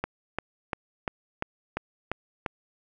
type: click train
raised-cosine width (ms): 0.5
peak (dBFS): -13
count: 8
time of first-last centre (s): 0.04-2.462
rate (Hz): 2.89
effects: none